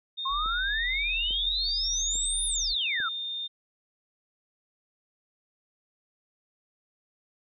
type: tone with pitch glide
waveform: sine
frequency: 3666 to 3632 Hz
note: A#7 to A#7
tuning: -30 to -46 cents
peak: -31 dBFS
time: 0.17-3.48 s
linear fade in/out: 20 ms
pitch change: -16 cents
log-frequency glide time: 1.97-2.55 s
type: exponential two-way sweep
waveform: sine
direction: up then down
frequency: 1046.5 to 9980 to 1259 Hz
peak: -27 dBFS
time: 0.25-3.09 s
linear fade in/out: 10 ms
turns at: 2.46 s
type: tone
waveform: sine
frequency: 42 Hz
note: E1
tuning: 33 cents sharp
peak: -36 dBFS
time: 0.29-2.76 s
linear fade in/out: 50 ms
type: click train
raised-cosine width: 2 ms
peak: -33 dBFS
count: 4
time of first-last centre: 0.46-3.002 s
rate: 1.18 Hz
effects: none